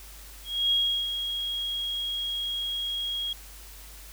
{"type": "tone with ADSR envelope", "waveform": "sine", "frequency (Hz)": 3286, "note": "G#7", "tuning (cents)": -19, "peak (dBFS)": -20, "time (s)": [0.44, 3.33], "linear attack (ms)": 270, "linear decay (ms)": 360, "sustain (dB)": -8, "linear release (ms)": 3, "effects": ["added 50 Hz sine -46 dBFS peak until 4.12 s", "white hiss -48 dBFS RMS until 4.12 s"]}